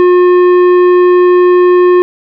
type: tone with tanh clipping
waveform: triangle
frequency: 358.8 Hz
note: F4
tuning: 47 cents sharp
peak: -5 dBFS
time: 0-2.02 s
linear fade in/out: 0 ms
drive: 15 dB
effects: none